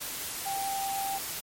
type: tone in noise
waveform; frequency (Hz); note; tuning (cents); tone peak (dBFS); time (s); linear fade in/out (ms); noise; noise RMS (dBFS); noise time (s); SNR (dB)
sine; 784; G5; 0; -30; 0.45-1.19; 20; white; -36; 0-1.41; +3
effects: MP3 64 kbps